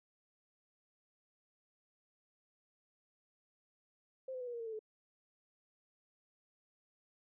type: tone with pitch steps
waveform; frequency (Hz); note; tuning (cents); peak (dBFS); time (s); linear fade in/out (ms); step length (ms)
sine; 523.3 / 509.3 / 495.6 / 482.4 / 469.5 / 456.9 / 444.6 / 432.7; C5 / C5 / B4 / B4 / A#4 / A#4 / A4 / A4; 0 / -47 / +6 / -41 / +12 / -35 / +18 / -29; -40; 4.28-4.792; 5; 64
effects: none

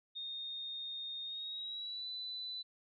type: tone with pitch glide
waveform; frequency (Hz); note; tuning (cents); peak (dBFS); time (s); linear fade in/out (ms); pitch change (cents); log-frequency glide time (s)
sine; 3683 to 3993; A#7 to B7; -22 to +18; -40; 0.15-2.63; 20; +140; 1.24-2.08
effects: none

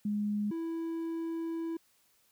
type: tone pair in turn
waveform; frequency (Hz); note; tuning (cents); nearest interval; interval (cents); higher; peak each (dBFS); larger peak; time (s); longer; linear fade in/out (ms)
sine / triangle; 207.7 / 329.7; G#3 / E4; 0 / 0; minor sixth; 800; second; -29 / -31; first; 0.05-0.51 / 0.51-1.77; second; 5
effects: white hiss -69 dBFS RMS until 2.31 s

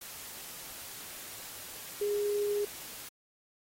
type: tone in noise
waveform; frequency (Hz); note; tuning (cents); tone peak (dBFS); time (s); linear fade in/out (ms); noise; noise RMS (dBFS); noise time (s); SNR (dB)
sine; 411.1; G#4; -18; -28; 2.01-2.65; 5; white; -45; 0.01-3.09; +14
effects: AAC 48 kbps

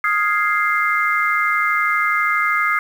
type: chord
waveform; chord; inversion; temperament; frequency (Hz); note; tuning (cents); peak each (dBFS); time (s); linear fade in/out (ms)
sine; F minor seventh; third; equal; 1244.5 / 1396.9 / 1661.2 / 2093; Eb6 / F6 / Ab6 / C7; 0 / 0 / 0 / 0; -19 / -24 / -24 / -19; 0.04-2.79; 2
effects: 7-bit

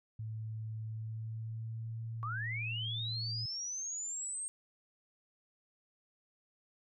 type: tone with pitch glide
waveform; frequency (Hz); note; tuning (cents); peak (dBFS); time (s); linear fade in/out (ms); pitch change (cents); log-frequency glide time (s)
sine; 110 to 113.62; A2 to A#2; 0 to -44; -38; 0.19-3.46; 5; +56; 0.83-2.09
type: linear sweep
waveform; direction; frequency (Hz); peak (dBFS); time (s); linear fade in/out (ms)
sine; up; 1109 to 8530; -37; 2.23-4.48; 0
effects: none

